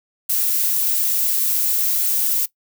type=noise; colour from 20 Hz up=violet; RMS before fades=-19 dBFS; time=0.29-2.46 s; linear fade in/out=10 ms; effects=noise-tail reverb RT60 0.1 s tail -19 dB re dry